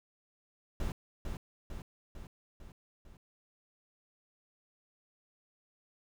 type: noise with echo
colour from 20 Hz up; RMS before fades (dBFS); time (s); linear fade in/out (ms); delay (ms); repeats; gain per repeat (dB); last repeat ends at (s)
brown; -34; 0.8-0.92; 2; 450; 5; -4; 3.17
effects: none